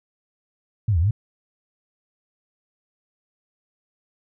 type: linear two-way sweep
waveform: sine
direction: down then up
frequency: 116.9 to 75.6 to 116.9 Hz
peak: -16 dBFS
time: 0.88-1.11 s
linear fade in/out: 5 ms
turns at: 0.99 s
effects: none